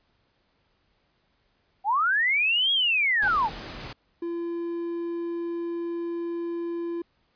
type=linear two-way sweep; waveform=sine; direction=up then down; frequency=751 to 3322 to 761 Hz; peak=-20 dBFS; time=1.84-3.5 s; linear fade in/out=50 ms; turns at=2.72 s
type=tone with exponential growth; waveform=sine; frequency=830.6 Hz; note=G#5; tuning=in tune; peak=-24 dBFS; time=3.16-3.28 s; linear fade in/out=5 ms; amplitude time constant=26 ms
type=noise; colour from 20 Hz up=pink; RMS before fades=-38 dBFS; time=3.22-3.93 s; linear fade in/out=5 ms
type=tone; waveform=triangle; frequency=340.3 Hz; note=F4; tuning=45 cents flat; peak=-26 dBFS; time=4.22-7.02 s; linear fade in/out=5 ms
effects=pink hiss -69 dBFS RMS until 7.35 s + resampled to 11025 Hz